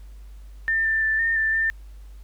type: tone with pitch steps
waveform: sine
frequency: 1798 / 1780 / 1766 / 1821 / 1773 / 1793 Hz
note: A6 / A6 / A6 / A#6 / A6 / A6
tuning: +37 / +20 / +6 / -41 / +13 / +32 cents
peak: -19 dBFS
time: 0.68-1.7 s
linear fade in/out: 0 ms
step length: 170 ms
effects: added 50 Hz sine -39 dBFS peak until 2.23 s + pink hiss -60 dBFS RMS until 2.23 s